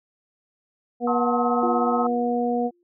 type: harmonic tone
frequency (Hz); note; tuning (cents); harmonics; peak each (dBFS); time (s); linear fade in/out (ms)
241.1; B3; -41; 1 / 2 / 3; -24 / -25 / -26; 1-2.71; 50
type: chord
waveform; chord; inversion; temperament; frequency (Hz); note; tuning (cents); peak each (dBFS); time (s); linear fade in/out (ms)
sine; F# diminished seventh; none; just; 740 / 888 / 1065.6 / 1278.7; F#5 / A5 / C6 / Eb6; 0 / +16 / +31 / +47; -28 / -32 / -31 / -26; 1.07-2.07; 5
type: tone with exponential decay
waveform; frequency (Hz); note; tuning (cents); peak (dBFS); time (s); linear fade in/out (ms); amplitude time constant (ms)
sine; 349.2; F4; 0; -24; 1.63-2.83; 1; 260
effects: none